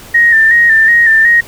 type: tone with vibrato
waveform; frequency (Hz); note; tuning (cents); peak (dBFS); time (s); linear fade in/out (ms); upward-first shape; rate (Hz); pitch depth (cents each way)
sine; 1830; A#6; -32; -4; 0.14-1.41; 10; square; 2.7; 43
effects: pink hiss -34 dBFS RMS until 1.47 s